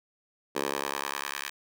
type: tone with high-pass filter sweep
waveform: 10% pulse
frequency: 70 Hz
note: C#2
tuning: 18 cents sharp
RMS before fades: -33 dBFS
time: 0.55-1.5 s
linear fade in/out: 10 ms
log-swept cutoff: 420 to 1800 Hz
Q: 1.1
effects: none